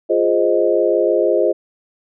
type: chord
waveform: sine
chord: F minor seventh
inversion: none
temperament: equal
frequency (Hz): 349.2 / 415.3 / 523.3 / 622.3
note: F4 / Ab4 / C5 / Eb5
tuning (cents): 0 / 0 / 0 / 0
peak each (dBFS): -18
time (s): 0.09-1.53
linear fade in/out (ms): 20
effects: none